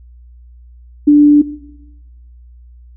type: tone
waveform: sine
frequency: 293.7 Hz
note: D4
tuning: in tune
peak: -3 dBFS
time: 1.07-1.42 s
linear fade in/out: 10 ms
effects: noise-tail reverb RT60 1.0 s tail -18 dB re dry + added 60 Hz sine -37 dBFS peak until 2.96 s